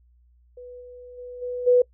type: tone with level steps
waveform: sine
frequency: 493.9 Hz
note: B4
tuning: in tune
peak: -38 / -40 / -35 / -27 / -13 dBFS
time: 0.57-1.82 s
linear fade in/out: 5 ms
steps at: 0.8 / 1.17 / 1.41 / 1.66 s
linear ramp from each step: 20 ms
effects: noise-tail reverb RT60 0.1 s tail -24 dB re dry + added 60 Hz sine -55 dBFS peak until 1.93 s